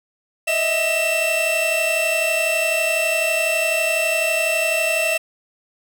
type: tone cluster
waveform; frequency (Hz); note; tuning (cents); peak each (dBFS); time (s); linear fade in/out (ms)
45% pulse; 622 / 654 / 2682; D#5 / E5 / E7; -1 / -14 / +29; -25 / -23 / -20; 0.47-5.18; 10
effects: none